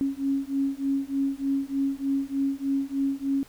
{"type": "beating tone pair", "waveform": "sine", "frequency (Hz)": [272.9, 276.2], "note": ["C#4", "C#4"], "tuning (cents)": [-27, -6], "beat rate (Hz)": 3.3, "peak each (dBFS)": -27, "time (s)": [0.01, 3.43], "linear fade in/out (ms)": 0, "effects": ["pink hiss -53 dBFS RMS until 3.48 s"]}